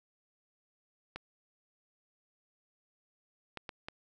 clicks, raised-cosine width 0.3 ms, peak -24 dBFS, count 4, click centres 1.16 / 3.573 / 3.692 / 3.885 s, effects none

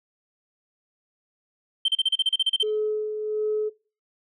sine tone bursts, 3122 Hz, G7, 8 cents flat, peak -16 dBFS, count 12, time 1.85-2.631 s, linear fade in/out 5 ms, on 33 ms, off 35 ms
sine tone with tremolo, 427.4 Hz, G#4, 50 cents sharp, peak -21 dBFS, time 2.62-3.7 s, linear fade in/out 20 ms, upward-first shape sine, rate 1.4 Hz, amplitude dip 50%
effects noise-tail reverb RT60 0.4 s tail -23 dB re dry + tanh soft clip ceiling -16 dBFS

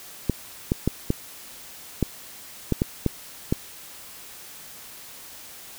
clicks, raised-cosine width 3 ms, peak -7 dBFS, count 9, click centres 0.297 / 0.719 / 0.876 / 1.104 / 2.027 / 2.723 / 2.819 / 3.063 / 3.525 s, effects white hiss -43 dBFS RMS until 5.78 s

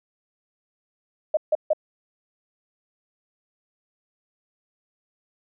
sine tone bursts, 617 Hz, D#5, 15 cents flat, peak -16 dBFS, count 3, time 1.34-1.733 s, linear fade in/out 5 ms, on 31 ms, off 150 ms, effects none

